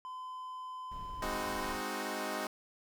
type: tone with pitch glide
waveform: triangle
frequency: 1020 to 1012.4 Hz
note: C6 to B5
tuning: -44 to +43 cents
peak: -39 dBFS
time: 0.05-1.73 s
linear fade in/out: 0 ms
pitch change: -13 cents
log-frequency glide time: 1.25-1.3 s
type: noise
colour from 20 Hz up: brown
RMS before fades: -47 dBFS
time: 0.91-1.82 s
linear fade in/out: 5 ms
type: chord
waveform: 10% pulse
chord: Ab dominant seventh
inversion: none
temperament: equal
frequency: 207.7 / 261.6 / 311.1 / 370 Hz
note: Ab3 / C4 / Eb4 / Gb4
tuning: 0 / 0 / 0 / 0 cents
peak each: -33 dBFS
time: 1.22-2.47 s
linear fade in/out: 2 ms
effects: none